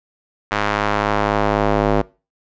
square tone with band-pass filter sweep, 51.91 Hz, G#1, in tune, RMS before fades -18 dBFS, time 0.51-2.02 s, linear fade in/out 10 ms, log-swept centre 1500 to 540 Hz, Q 0.96, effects noise-tail reverb RT60 0.3 s tail -21 dB re dry + resampled to 16000 Hz

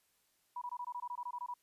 sine tone bursts, 976 Hz, B5, 21 cents flat, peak -38 dBFS, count 13, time 0.56-1.54 s, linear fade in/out 5 ms, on 56 ms, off 21 ms, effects white hiss -75 dBFS RMS until 1.62 s + resampled to 32000 Hz

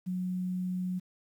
sine tone with quantisation, 182.7 Hz, F#3, 22 cents flat, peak -30 dBFS, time 0.06-1 s, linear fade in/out 20 ms, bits 10, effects none

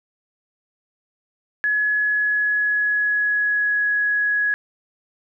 sine tone with pitch glide, 1694 to 1674.5 Hz, G#6 to G#6, +34 to +14 cents, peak -17 dBFS, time 1.64-4.54 s, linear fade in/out 0 ms, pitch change -20 cents, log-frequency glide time 1.9-3.89 s, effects none

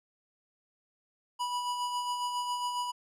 square tone with tremolo, 980 Hz, B5, 14 cents flat, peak -30 dBFS, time 1.39-2.92 s, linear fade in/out 20 ms, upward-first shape sine, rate 7.3 Hz, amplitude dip 40%, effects low-pass 10000 Hz 12 dB/octave

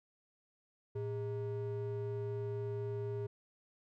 triangle ring-modulated tone, 260 Hz, C4, 11 cents flat, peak -31 dBFS, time 0.95-3.27 s, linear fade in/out 10 ms, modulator 147 Hz, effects none

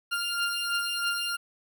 20% pulse beating tone pair, 1396.9 / 1400 Hz, F6 / F6, 0 / +4 cents, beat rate 3.1 Hz, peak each -27 / -24 dBFS, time 0.11-1.37 s, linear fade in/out 20 ms, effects none

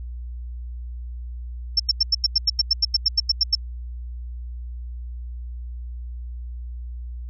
sine tone bursts, 5390 Hz, E8, 38 cents sharp, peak -14 dBFS, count 16, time 1.77-3.552 s, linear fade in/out 5 ms, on 27 ms, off 90 ms, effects added 60 Hz sine -30 dBFS peak until 7.29 s

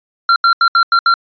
square tone bursts at uneven times, 1371 Hz, F6, 32 cents flat, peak -8 dBFS, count 6, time 0.29-0.36 / 0.44-0.53 / 0.61-0.68 / 0.75-0.83 / 0.92-0.99 / 1.06-1.14 s, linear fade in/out 2 ms, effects resampled to 11025 Hz

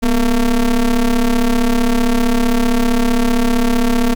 square ring-modulated tone, 113.3 Hz, A#2, 49 cents flat, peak -9 dBFS, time 0.02-4.15 s, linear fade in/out 20 ms, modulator 131 Hz, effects 8-bit

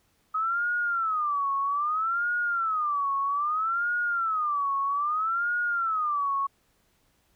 sine tone with vibrato, 1260 Hz, D#6, 21 cents sharp, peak -24 dBFS, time 0.34-6.47 s, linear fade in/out 10 ms, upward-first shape sine, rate 0.62 Hz, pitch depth 230 cents each way, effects pink hiss -68 dBFS RMS until 7.35 s

